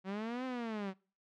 sawtooth linear two-way sweep, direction up then down, 185 to 261.7 to 185 Hz, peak -33 dBFS, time 0.04-0.94 s, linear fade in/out 50 ms, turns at 0.45 s, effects noise-tail reverb RT60 0.4 s tail -25 dB re dry + low-pass 3000 Hz 12 dB/octave

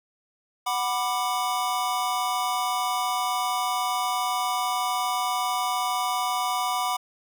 square chord, B minor, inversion second, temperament just, 740.8 / 987.8 / 1185.3 Hz, F#5 / B5 / D6, +2 / 0 / +16 cents, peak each -29 / -29 / -30 dBFS, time 0.66-6.97 s, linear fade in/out 10 ms, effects none

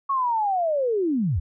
sine linear sweep, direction down, 1116 to 65.8 Hz, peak -20 dBFS, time 0.09-1.4 s, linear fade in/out 10 ms, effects none

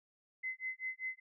sine tone with tremolo, 2047 Hz, C7, 38 cents flat, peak -35 dBFS, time 0.43-1.2 s, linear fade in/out 10 ms, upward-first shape sine, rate 5.1 Hz, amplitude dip 100%, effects none

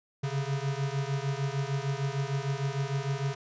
square beating tone pair, 135.3 / 141.9 Hz, C#3 / C#3, -42 / +41 cents, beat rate 6.6 Hz, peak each -32 / -33 dBFS, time 0.23-3.35 s, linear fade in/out 10 ms, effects resampled to 16000 Hz

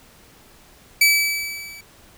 sawtooth tone with level ramp, 2300 Hz, D7, 37 cents flat, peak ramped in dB -7 to -35 dBFS, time 1.01-1.81 s, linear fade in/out 5 ms, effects pink hiss -50 dBFS RMS until 2.17 s

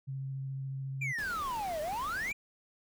sine tone with vibrato, 134.8 Hz, C#3, 48 cents flat, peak -35 dBFS, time 0.07-1.13 s, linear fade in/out 20 ms, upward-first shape triangle, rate 14 Hz, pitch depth 13 cents each way
triangle exponential two-way sweep, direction down then up, 2433 to 591 to 2433 Hz, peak -31 dBFS, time 1.01-2.33 s, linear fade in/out 10 ms, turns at 1.81 s
pink noise, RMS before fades -46 dBFS, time 1.18-2.32 s, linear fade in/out 5 ms
effects none

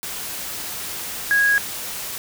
sine tone in noise, 1650 Hz, G#6, 12 cents flat, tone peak -14 dBFS, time 1.31-1.58 s, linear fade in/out 0 ms, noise white, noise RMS -30 dBFS, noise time 0.03-2.18 s, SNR +13 dB, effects none

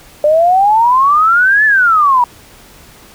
sine exponential two-way sweep, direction up then down, 587.3 to 1766 to 949 Hz, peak -6 dBFS, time 0.24-2.24 s, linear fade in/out 2 ms, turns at 1.65 s, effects pink hiss -40 dBFS RMS until 3.14 s

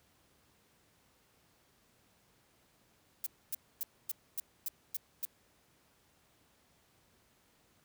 violet noise bursts, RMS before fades -36 dBFS, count 8, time 3.24-5.252 s, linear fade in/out 2 ms, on 24 ms, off 260 ms, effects pink hiss -69 dBFS RMS until 7.84 s + high-pass 60 Hz 12 dB/octave

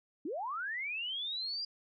sine linear sweep, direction up, 261.6 to 4868 Hz, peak -35 dBFS, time 0.25-1.65 s, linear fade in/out 5 ms, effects none

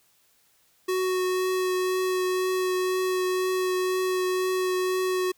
square tone with vibrato, 370 Hz, F#4, in tune, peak -24 dBFS, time 0.88-5.32 s, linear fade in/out 10 ms, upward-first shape triangle, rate 2 Hz, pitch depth 12 cents each way, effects white hiss -64 dBFS RMS until 5.37 s

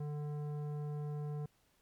triangle tone with tanh clipping, 148 Hz, D3, 14 cents sharp, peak -39 dBFS, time 0-1.46 s, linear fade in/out 5 ms, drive 17 dB, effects pink hiss -73 dBFS RMS until 1.81 s + MP3 96 kbps

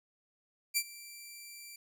10% pulse tone with ADSR envelope, 2349 Hz, D7, in tune, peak -17 dBFS, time 0.74-1.76 s, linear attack 30 ms, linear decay 59 ms, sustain -21 dB, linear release 4 ms, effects none

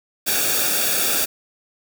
white noise with comb filter, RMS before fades -20 dBFS, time 0.26-1.26 s, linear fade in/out 20 ms, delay 0.98 ms, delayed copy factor -0.75, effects none

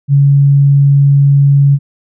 sine tone, 140.5 Hz, C#3, 24 cents sharp, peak -4 dBFS, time 0.08-1.79 s, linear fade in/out 50 ms, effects none

